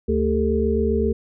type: harmonic tone with a mistuned harmonic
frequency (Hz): 74.4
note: D2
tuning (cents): +23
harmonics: 1 / 3 / 5 / 6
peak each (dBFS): -23 / -23 / -23 / -23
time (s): 0.08-1.13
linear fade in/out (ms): 10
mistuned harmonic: 5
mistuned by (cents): +120
effects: none